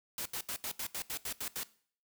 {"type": "noise bursts", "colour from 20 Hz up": "white", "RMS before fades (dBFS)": -38, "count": 10, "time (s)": [0.18, 1.633], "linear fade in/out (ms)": 2, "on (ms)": 76, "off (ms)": 77, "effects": ["noise-tail reverb RT60 0.5 s tail -19 dB re dry"]}